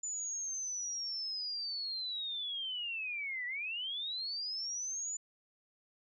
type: linear two-way sweep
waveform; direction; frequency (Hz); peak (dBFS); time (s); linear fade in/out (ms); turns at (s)
sine; down then up; 7040 to 1924 to 7040; -36; 0.03-5.17; 5; 3.46
effects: none